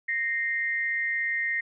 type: tone pair together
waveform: sine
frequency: 1853 / 2090 Hz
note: A#6 / C7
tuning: -11 / -2 cents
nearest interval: major second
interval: 209 cents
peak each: -27 / -29 dBFS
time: 0.08-1.61 s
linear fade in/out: 10 ms
effects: none